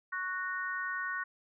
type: harmonic tone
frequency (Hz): 370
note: F#4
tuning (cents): 0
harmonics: 3 / 4 / 5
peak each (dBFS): -39 / -36 / -38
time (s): 0.12-1.24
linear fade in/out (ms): 10
effects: none